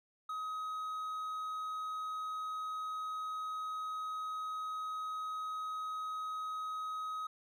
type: tone with hard clipping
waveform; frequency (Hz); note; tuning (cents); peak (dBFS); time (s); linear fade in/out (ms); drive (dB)
triangle; 1265; D#6; +28; -38; 0.29-7.27; 5; 6
effects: none